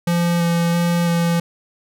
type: tone with vibrato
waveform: square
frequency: 171 Hz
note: F3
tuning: 36 cents flat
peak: -16 dBFS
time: 0.07-1.4 s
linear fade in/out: 5 ms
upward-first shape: square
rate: 1.5 Hz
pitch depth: 10 cents each way
effects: none